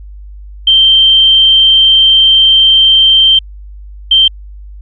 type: tone pair in turn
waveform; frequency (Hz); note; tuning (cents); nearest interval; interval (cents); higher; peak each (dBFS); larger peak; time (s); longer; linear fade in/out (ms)
sine; 3136 / 3136; G7 / G7; 0 / 0; unison; 0; neither; -3; neither; 0.67-3.39 / 4.11-4.28; first; 5
effects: added 50 Hz sine -27 dBFS peak until 4.81 s